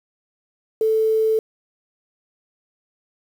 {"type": "tone with quantisation", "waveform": "sine", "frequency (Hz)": 440, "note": "A4", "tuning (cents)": 0, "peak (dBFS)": -15, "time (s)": [0.81, 1.39], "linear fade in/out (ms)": 2, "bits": 7, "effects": []}